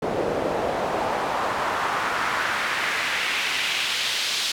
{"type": "noise with band-pass filter sweep", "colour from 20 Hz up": "pink", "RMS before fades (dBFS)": -25, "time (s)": [0.02, 4.52], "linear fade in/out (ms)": 5, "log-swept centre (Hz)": [460, 4100], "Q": 1.6, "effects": []}